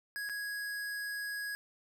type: tone with dropouts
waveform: square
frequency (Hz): 1661.2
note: G#6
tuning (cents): 0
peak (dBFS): -37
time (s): 0.16-1.55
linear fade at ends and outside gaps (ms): 0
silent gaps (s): 0.29-0.296
effects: none